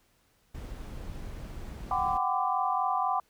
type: noise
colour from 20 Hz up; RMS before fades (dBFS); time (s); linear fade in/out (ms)
brown; -40; 0.54-2.18; 10
type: chord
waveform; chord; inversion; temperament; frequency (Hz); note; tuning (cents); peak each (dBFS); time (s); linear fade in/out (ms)
sine; G major seventh; third; equal with one note detuned; 740 / 784 / 1012 / 1174.7; F#5 / G5 / B5 / D6; 0 / 0 / +42 / 0; -31; 1.91-3.2; 2
effects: pink hiss -68 dBFS RMS until 3.29 s